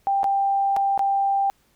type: tone with dropouts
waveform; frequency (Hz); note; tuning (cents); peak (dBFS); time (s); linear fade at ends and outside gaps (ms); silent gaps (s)
sine; 790; G5; +13; -18; 0.07-1.5; 0; 0.232-0.242 / 0.764-0.768 / 0.977-0.993
effects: pink hiss -63 dBFS RMS until 1.75 s